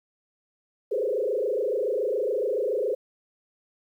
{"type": "tone with frequency modulation", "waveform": "sine", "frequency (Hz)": 466.2, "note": "A#4", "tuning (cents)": 0, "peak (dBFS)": -23, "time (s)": [0.91, 2.95], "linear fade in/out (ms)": 10, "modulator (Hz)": 27.1, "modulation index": 2.7, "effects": ["10-bit"]}